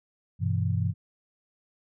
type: chord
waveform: sine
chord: E minor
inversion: first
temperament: equal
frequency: 98 / 123.47 / 164.81 Hz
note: G2 / B2 / E3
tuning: 0 / 0 / 0 cents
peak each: -26 / -29 / -30 dBFS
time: 0.39-0.94 s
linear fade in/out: 50 ms
effects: none